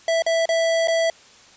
square tone with dropouts, 659.3 Hz, E5, in tune, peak -18 dBFS, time 0.08-1.1 s, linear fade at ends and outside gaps 2 ms, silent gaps 0.222-0.264 / 0.456-0.49 / 0.874-0.882 s, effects white hiss -49 dBFS RMS until 1.56 s + resampled to 16000 Hz

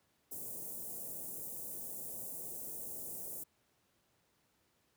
white band-stop noise, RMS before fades -44 dBFS, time 0.31-3.44 s, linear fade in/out 10 ms, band 640 to 8300 Hz, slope 24 dB/octave, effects pink hiss -75 dBFS RMS until 4.96 s + high-pass 80 Hz 12 dB/octave

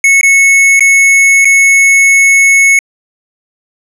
square tone with dropouts, 2200 Hz, C#7, 14 cents flat, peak -4 dBFS, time 0.04-2.79 s, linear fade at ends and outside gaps 2 ms, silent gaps 0.212-0.231 / 0.795-0.806 / 1.447-1.453 s, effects low-pass 11000 Hz 12 dB/octave

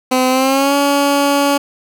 15% pulse tone with pitch glide, 256.4 to 282.9 Hz, C4 to C#4, -35 to +35 cents, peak -5 dBFS, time 0.11-1.58 s, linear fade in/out 10 ms, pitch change +170 cents, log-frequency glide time 0.29-0.75 s, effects none

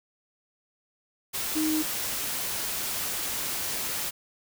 sine tone in noise, 311.1 Hz, D#4, in tune, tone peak -24 dBFS, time 1.55-1.83 s, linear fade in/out 20 ms, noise white, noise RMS -31 dBFS, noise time 1.33-4.11 s, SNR +4 dB, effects none

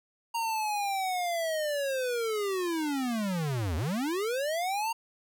square linear two-way sweep, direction down then up, 932.3 to 74.4 to 932.3 Hz, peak -29 dBFS, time 0.34-4.93 s, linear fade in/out 10 ms, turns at 3.76 s, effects none

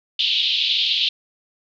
white band-pass noise, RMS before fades -20 dBFS, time 0.19-1.09 s, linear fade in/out 5 ms, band 2900 to 3900 Hz, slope 48 dB/octave, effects none

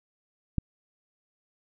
click, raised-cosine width 5 ms, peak -13 dBFS, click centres 0.583 s, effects none

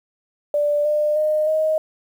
sine tone with pitch steps, 587.3 / 600 / 612.9 / 626.2 Hz, D5 / D5 / D#5 / D#5, 0 / +37 / -26 / +11 cents, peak -16 dBFS, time 0.54-1.78 s, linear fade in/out 2 ms, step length 310 ms, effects 8-bit

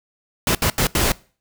pink noise bursts at uneven times, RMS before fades -18 dBFS, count 4, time 0.47-0.55 / 0.62-0.7 / 0.78-0.87 / 0.95-1.12 s, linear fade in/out 2 ms, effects noise-tail reverb RT60 0.4 s tail -22 dB re dry

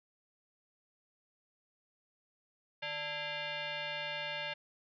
sine tone with frequency modulation, 587.3 Hz, D5, in tune, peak -36 dBFS, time 2.82-4.54 s, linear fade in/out 10 ms, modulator 740 Hz, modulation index 4.1, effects none

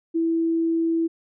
sine tone, 329.6 Hz, E4, in tune, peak -19 dBFS, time 0.14-1.08 s, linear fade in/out 20 ms, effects none

